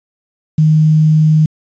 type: tone with quantisation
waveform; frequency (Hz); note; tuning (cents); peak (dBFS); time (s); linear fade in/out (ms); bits
sine; 155.56; D#3; 0; -6; 0.58-1.46; 5; 6
effects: resampled to 16000 Hz